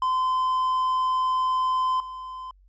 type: tone with level steps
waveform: triangle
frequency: 1028 Hz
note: C6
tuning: 31 cents flat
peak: -19 / -32 dBFS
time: 0.02-2.51 s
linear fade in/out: 2 ms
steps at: 2 s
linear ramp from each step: 2 ms
effects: added 47 Hz sine -53 dBFS peak until 2.68 s + resampled to 16000 Hz